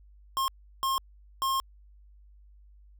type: tone bursts at uneven times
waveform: square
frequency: 1070 Hz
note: C6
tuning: 38 cents sharp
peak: -26 dBFS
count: 3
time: 0.37-0.48 / 0.83-0.98 / 1.42-1.6 s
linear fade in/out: 0 ms
effects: added 50 Hz sine -52 dBFS peak until 2.99 s